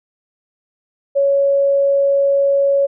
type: tone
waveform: sine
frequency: 557 Hz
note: C#5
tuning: 8 cents sharp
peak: -11 dBFS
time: 1.15-2.87 s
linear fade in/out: 20 ms
effects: none